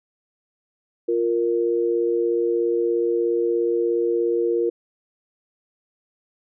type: tone pair together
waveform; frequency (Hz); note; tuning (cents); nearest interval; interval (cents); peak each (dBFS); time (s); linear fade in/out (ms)
sine; 349.3 / 466.2; F4 / A#4; 0 / 0; perfect fourth; 500; -21; 1.08-4.7; 10
effects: none